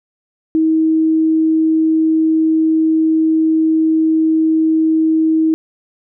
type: tone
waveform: sine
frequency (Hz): 318.6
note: D#4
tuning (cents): +41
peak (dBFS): -10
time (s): 0.55-5.54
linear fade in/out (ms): 0
effects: none